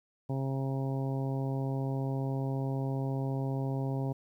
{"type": "harmonic tone", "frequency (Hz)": 134.7, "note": "C#3", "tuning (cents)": -49, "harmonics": [1, 2, 3, 4, 5, 6, 7], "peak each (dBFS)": [-31, -37, -41, -43, -45, -47, -48], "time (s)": [0.29, 4.13], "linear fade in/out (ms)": 10, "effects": ["11-bit"]}